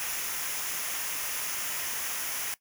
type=noise with comb filter; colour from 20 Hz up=white; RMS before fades=-33 dBFS; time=0-2.54 s; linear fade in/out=0 ms; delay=0.24 ms; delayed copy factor=-0.55; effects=noise-tail reverb RT60 0.1 s tail -18 dB re dry